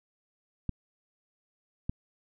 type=clicks; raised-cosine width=5 ms; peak=-18 dBFS; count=2; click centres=0.693 / 1.895 s; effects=none